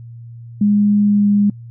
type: tone with pitch glide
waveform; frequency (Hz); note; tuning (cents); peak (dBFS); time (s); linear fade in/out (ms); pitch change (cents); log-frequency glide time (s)
sine; 206.1 to 204.3; G#3 to G#3; -13 to -28; -10; 0.61-1.5; 5; -15; 1.03-1.28
effects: noise-tail reverb RT60 0.1 s tail -25 dB re dry + added 117 Hz sine -32 dBFS peak until 1.7 s